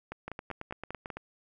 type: two click trains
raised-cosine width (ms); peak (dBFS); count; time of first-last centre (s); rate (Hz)
0.5; -23 / -23; 9 / 6; 0.28-1.17 / 0.12-1.102; 8.99 / 5.09
effects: none